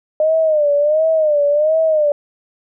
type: tone with vibrato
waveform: sine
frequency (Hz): 609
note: D#5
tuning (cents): -37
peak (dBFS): -11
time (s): 0.2-2.12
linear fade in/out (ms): 2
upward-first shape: sine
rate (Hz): 1.4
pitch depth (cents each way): 100
effects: none